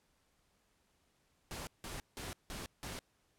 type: noise bursts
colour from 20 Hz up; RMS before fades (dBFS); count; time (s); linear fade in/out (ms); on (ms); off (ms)
pink; -44; 5; 1.51-2.99; 0; 160; 170
effects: pink hiss -75 dBFS RMS until 3.38 s + low-pass 12000 Hz 12 dB/octave